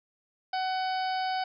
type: harmonic tone with a mistuned harmonic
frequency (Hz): 750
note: F#5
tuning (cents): +23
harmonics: 1 / 2 / 3 / 4 / 5 / 6 / 7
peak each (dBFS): -28 / -38 / -42 / -43 / -47 / -43 / -44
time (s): 0.53-1.44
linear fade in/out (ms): 5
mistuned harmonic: 7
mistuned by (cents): -88
effects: none